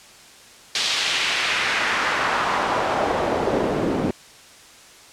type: noise with band-pass filter sweep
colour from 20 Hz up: pink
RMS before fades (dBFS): -22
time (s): 0.75-4.11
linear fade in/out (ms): 2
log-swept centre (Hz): 4200 to 300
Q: 1.3
effects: white hiss -46 dBFS RMS until 5.12 s + low-pass 8000 Hz 12 dB/octave